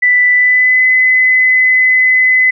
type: tone with pitch glide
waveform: sine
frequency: 1983 to 2022 Hz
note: B6 to B6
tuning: +7 to +40 cents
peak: -6 dBFS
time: 0.02-2.51 s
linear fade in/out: 10 ms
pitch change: +33 cents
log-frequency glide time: 0.33-0.84 s
effects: none